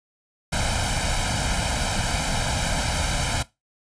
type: noise with comb filter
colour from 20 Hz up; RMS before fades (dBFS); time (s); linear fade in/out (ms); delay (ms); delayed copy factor
pink; -24; 0.52-3.43; 10; 1.3; +0.8
effects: noise-tail reverb RT60 0.2 s tail -18 dB re dry + resampled to 22050 Hz